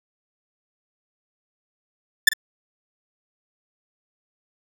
sawtooth tone with echo, 1760 Hz, A6, in tune, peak -5 dBFS, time 2.27-2.29 s, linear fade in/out 5 ms, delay 45 ms, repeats 1, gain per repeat -15 dB, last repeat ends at 2.335 s, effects none

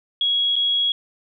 sine tone with dropouts, 3322 Hz, G#7, in tune, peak -17 dBFS, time 0.21-0.92 s, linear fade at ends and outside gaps 2 ms, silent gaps 0.557-0.563 s, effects none

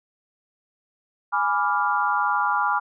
sine chord, G# diminished seventh, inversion none, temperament equal, 830.6 / 987.8 / 1174.7 / 1396.9 Hz, G#5 / B5 / D6 / F6, 0 / 0 / 0 / 0 cents, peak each -25 dBFS, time 1.32-2.8 s, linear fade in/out 20 ms, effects none

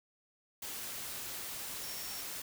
sine tone in noise, 5500 Hz, F8, 27 cents flat, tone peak -47 dBFS, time 1.83-2.22 s, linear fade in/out 5 ms, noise white, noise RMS -42 dBFS, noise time 0.62-2.42 s, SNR -8 dB, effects none

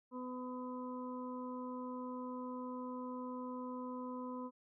harmonic tone, 251.7 Hz, B3, 33 cents sharp, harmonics 1 / 2 / 4 / 5, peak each -43 / -48 / -47 / -57 dBFS, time 0.11-4.51 s, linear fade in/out 50 ms, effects none

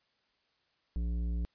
triangle tone with tanh clipping, 58.27 Hz, A#1, in tune, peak -32 dBFS, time 0.96-1.45 s, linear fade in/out 0 ms, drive 15 dB, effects white hiss -74 dBFS RMS until 1.54 s + resampled to 11025 Hz

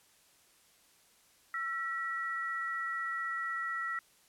sine tone pair together, 1342.1 / 1925 Hz, E6 / B6, +31 / -45 cents, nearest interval tritone, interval 624 cents, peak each -36 / -36 dBFS, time 1.54-3.99 s, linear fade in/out 2 ms, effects white hiss -65 dBFS RMS until 4.28 s + low-pass 12000 Hz 12 dB/octave

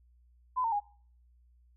sine tone with pitch steps, 1011 / 911.2 / 821.2 Hz, B5 / A#5 / G#5, +40 / -40 / -20 cents, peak -27 dBFS, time 0.56-0.803 s, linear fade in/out 20 ms, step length 81 ms, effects noise-tail reverb RT60 0.5 s tail -24 dB re dry + added 60 Hz sine -60 dBFS peak until 1.76 s

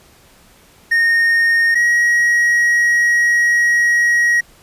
triangle tone pair in turn, 1845 / 1898 Hz, A#6 / A#6, -18 / +31 cents, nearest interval unison, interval 49 cents, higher second, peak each -9 dBFS, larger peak neither, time 0.91-1.75 / 1.75-4.41 s, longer second, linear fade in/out 10 ms, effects pink hiss -48 dBFS RMS until 4.62 s + resampled to 32000 Hz

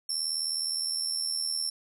30% pulse tone with amplitude modulation, 5400 Hz, E8, 41 cents sharp, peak -22 dBFS, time 0.09-1.7 s, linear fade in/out 5 ms, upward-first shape sine, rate 79.6 Hz, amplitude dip 60%, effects none

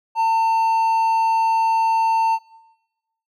triangle tone, 900 Hz, A5, 39 cents sharp, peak -13 dBFS, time 0.15-2.39 s, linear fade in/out 50 ms, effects noise-tail reverb RT60 1.0 s tail -20 dB re dry

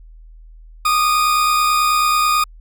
40% pulse tone pair together, 1164 / 1233.2 Hz, D6 / D#6, -16 / -16 cents, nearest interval minor second, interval 100 cents, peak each -23 / -13 dBFS, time 0.85-2.44 s, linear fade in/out 5 ms, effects added 40 Hz sine -38 dBFS peak until 2.6 s

